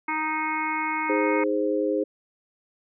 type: harmonic tone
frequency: 311.1 Hz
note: D#4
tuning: in tune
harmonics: 1 / 3 / 4 / 5 / 6 / 7 / 8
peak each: -33 / -28 / -33 / -37 / -41 / -29 / -40 dBFS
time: 0.08-1.44 s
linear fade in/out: 5 ms
type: chord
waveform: sine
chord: Ab major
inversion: second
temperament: equal with one note detuned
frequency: 311.1 / 412.2 / 523.3 Hz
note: Eb4 / Ab4 / C5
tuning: 0 / -13 / 0 cents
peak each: -26 dBFS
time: 1.09-2.04 s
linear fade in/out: 10 ms
effects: none